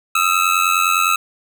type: ring-modulated tone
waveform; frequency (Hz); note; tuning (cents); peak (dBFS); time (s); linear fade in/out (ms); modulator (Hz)
25% pulse; 1300; E6; -24; -7; 0.15-1.16; 5; 44.9
effects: none